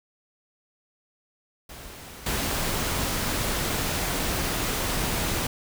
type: noise with level steps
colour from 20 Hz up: pink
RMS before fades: -42 / -27 dBFS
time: 1.69-5.47 s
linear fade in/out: 5 ms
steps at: 2.26 s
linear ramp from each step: 5 ms
effects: none